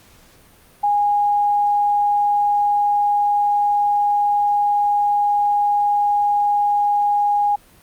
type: tone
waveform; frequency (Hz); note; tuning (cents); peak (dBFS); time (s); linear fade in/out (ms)
sine; 822; G#5; -18; -14; 0.83-7.56; 10
effects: pink hiss -50 dBFS RMS until 7.82 s + Opus 48 kbps